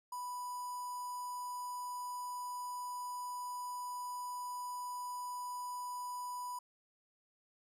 square tone with notch filter, 987.8 Hz, B5, in tune, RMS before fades -42 dBFS, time 0.12-6.59 s, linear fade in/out 5 ms, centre 3100 Hz, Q 0.55, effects resampled to 32000 Hz

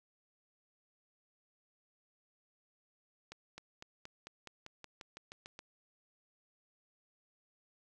accelerating click train, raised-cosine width 0.2 ms, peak -30 dBFS, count 13, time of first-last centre 3.32-5.591 s, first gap 260 ms, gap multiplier 0.94, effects none

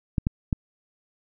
clicks, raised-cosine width 5 ms, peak -10 dBFS, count 3, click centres 0.182 / 0.269 / 0.528 s, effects none

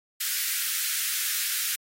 white high-pass noise, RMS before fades -28 dBFS, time 0.2-1.76 s, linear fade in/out 10 ms, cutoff 1400 Hz, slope 48 dB/octave, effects AAC 48 kbps

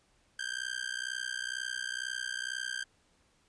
sawtooth tone with amplitude modulation, 1578 Hz, G6, 11 cents sharp, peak -27 dBFS, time 0.39-2.84 s, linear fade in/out 5 ms, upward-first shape sine, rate 62.1 Hz, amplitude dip 100%, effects pink hiss -69 dBFS RMS until 3.48 s + resampled to 22050 Hz

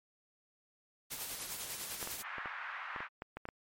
white noise with tremolo, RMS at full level -40 dBFS, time 1.1-2.23 s, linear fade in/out 20 ms, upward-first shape sine, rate 10 Hz, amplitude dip 40%
clicks, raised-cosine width 0.5 ms, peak -26 dBFS, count 10, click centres 2.028 / 2.074 / 2.383 / 2.458 / 2.962 / 3.005 / 3.221 / 3.37 / 3.454 / 3.488 s
white band-pass noise, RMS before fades -43 dBFS, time 2.21-3.09 s, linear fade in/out 50 ms, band 1000 to 1900 Hz, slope 24 dB/octave
effects MP3 64 kbps

